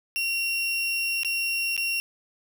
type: tone with dropouts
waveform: 35% pulse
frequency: 2744 Hz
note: F7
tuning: 31 cents flat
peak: -23 dBFS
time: 0.16-2 s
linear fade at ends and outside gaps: 0 ms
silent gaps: 1.233-1.248 / 1.766-1.777 s
effects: none